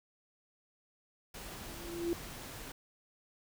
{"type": "noise", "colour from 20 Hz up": "pink", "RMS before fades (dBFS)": -46, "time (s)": [1.34, 2.72], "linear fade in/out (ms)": 5}
{"type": "tone with exponential growth", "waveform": "sine", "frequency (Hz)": 341.5, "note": "F4", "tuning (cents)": -39, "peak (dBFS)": -28, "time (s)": [1.53, 2.13], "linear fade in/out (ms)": 0, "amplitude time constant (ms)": 130}
{"effects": []}